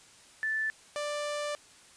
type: tone pair in turn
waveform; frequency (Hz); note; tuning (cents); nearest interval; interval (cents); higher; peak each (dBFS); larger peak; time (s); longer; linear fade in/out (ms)
sine / sawtooth; 1757 / 589.4; A6 / D5; -3 / +6; octave + perfect fifth; 1891; first; -28; neither; 0.43-0.7 / 0.96-1.55; second; 0
effects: white hiss -56 dBFS RMS until 1.96 s + resampled to 22050 Hz